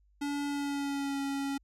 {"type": "tone with pitch glide", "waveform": "square", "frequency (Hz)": [286.3, 277], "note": ["D4", "C#4"], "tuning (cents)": [-44, -1], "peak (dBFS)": -32, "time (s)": [0.21, 1.58], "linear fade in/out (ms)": 10, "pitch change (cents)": -57, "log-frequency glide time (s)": [0.47, 1.21], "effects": ["added 50 Hz sine -63 dBFS peak until 1.63 s", "low-pass 11000 Hz 12 dB/octave"]}